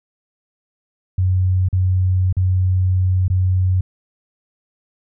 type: tone with dropouts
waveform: sine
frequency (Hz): 92.5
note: F#2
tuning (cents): 0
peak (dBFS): -13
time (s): 1.18-3.81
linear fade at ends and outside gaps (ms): 5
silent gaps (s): 1.687-1.728 / 2.327-2.367 / 3.281-3.3
effects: none